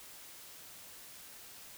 silence, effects white hiss -52 dBFS RMS until 1.77 s

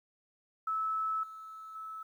sine tone with level steps, 1304 Hz, E6, 19 cents flat, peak -30 / -44 / -40 dBFS, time 0.67-2.03 s, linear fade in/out 5 ms, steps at 1.23 / 1.75 s, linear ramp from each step 5 ms, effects 11-bit

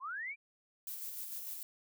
sine linear sweep, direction up, 988 to 2400 Hz, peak -38 dBFS, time 0-0.36 s, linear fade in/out 50 ms
violet noise with tremolo, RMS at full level -42 dBFS, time 0.87-1.63 s, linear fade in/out 2 ms, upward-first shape square, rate 6.7 Hz, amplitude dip 30%
effects none

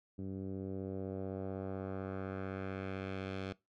10% pulse tone with low-pass filter sweep, 95.8 Hz, G2, 39 cents flat, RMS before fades -41 dBFS, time 0.18-3.53 s, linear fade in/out 10 ms, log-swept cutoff 270 to 3800 Hz, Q 1.2, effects noise-tail reverb RT60 0.2 s tail -20 dB re dry

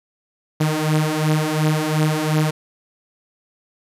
sawtooth beating tone pair, 152.9 / 155.7 Hz, D#3 / D#3, -30 / +2 cents, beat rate 2.8 Hz, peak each -17 / -15 dBFS, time 0.6-2.51 s, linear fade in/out 10 ms, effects resampled to 32000 Hz + 8-bit

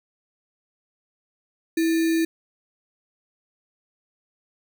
sine tone with sample-and-hold, 327 Hz, E4, 14 cents flat, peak -18 dBFS, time 1.77-2.25 s, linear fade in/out 5 ms, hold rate 2100 Hz, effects none

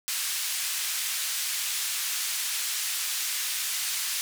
white band-pass noise, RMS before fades -30 dBFS, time 0.08-4.21 s, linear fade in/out 0 ms, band 1800 to 11000 Hz, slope 12 dB/octave, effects none

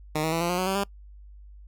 10% pulse tone with pitch steps, 153.9 / 159.7 / 165.71 / 171.95 / 178.43 / 185.15 / 192.12 / 199.35 Hz, D#3 / D#3 / E3 / F3 / F3 / F#3 / G3 / G3, -19 / +45 / +9 / -27 / +37 / +1 / -35 / +29 cents, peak -16 dBFS, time 0.15-0.838 s, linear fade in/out 5 ms, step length 86 ms, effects noise-tail reverb RT60 0.1 s tail -24 dB re dry + added 50 Hz sine -44 dBFS peak until 1.67 s

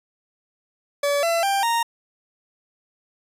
40% pulse tone with pitch steps, 572 / 672.4 / 790.5 / 929.2 Hz, D5 / E5 / G5 / A#5, -46 / +34 / +14 / -6 cents, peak -18 dBFS, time 1.03-1.83 s, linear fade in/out 5 ms, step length 200 ms, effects resampled to 32000 Hz

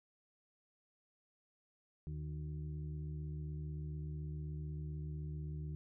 harmonic tone with a mistuned harmonic, 75.9 Hz, D#2, 42 cents flat, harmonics 1 / 2 / 4 / 5, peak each -44 / -42 / -57 / -59 dBFS, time 2.07-5.75 s, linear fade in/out 0 ms, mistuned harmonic 5, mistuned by -41 cents, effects none

